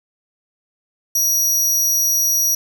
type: tone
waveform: sawtooth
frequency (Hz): 5770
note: F#8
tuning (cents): -44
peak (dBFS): -12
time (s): 1.15-2.55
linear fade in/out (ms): 5
effects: 7-bit